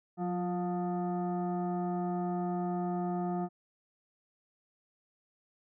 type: tone with frequency modulation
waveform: sine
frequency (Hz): 180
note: F#3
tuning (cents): -47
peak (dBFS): -30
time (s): 0.17-3.49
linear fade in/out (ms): 50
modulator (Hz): 531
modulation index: 1.1
effects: none